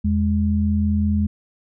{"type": "tone pair together", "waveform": "sine", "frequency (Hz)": [82.43, 207.7], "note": ["E2", "G#3"], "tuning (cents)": [0, 0], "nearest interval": "octave + major third", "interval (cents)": 1600, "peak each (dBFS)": -19, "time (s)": [0.04, 1.27], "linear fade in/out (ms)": 10, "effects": []}